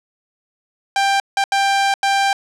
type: tone bursts at uneven times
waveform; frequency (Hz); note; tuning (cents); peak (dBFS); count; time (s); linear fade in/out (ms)
sawtooth; 790; G5; +13; -10; 4; 0.96-1.2 / 1.37-1.44 / 1.52-1.94 / 2.03-2.33; 2
effects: low-pass 7000 Hz 12 dB/octave